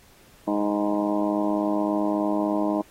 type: harmonic tone with a mistuned harmonic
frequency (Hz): 103.5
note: G#2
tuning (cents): -5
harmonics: 2 / 3 / 4 / 5 / 6 / 7 / 8 / 9 / 10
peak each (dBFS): -29 / -24 / -35 / -37 / -28 / -36 / -35 / -34 / -37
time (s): 0.47-2.82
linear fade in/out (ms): 10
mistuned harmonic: 9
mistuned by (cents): +29
effects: pink hiss -55 dBFS RMS until 2.9 s + AAC 48 kbps